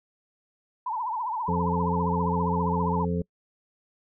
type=tone with vibrato; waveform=sine; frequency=932.3 Hz; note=A#5; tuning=in tune; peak=-27 dBFS; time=0.86-3.05 s; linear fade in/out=5 ms; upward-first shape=triangle; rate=15 Hz; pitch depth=180 cents each way
type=harmonic tone; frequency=86.9 Hz; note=F2; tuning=8 cents flat; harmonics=1 / 2 / 3 / 5 / 6; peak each=-32 / -26 / -36 / -31 / -38 dBFS; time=1.48-3.22 s; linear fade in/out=5 ms
effects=noise-tail reverb RT60 0.1 s tail -26 dB re dry